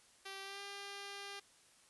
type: tone with pitch glide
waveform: 5% pulse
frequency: 390 to 400 Hz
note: G4 to G4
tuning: -9 to +35 cents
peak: -34 dBFS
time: 0.25-1.4 s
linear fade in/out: 10 ms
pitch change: +44 cents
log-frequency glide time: 0.42-0.61 s
effects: white hiss -66 dBFS RMS until 1.89 s + resampled to 24000 Hz